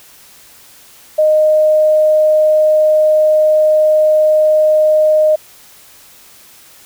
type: tone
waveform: sine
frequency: 617 Hz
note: D#5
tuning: 15 cents flat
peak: -7 dBFS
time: 1.18-5.36 s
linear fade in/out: 10 ms
effects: white hiss -42 dBFS RMS until 6.85 s